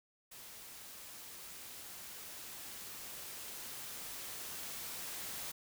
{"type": "noise with level ramp", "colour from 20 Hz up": "white", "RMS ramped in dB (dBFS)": [-52, -43], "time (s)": [0.31, 5.52], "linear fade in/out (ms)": 10, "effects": []}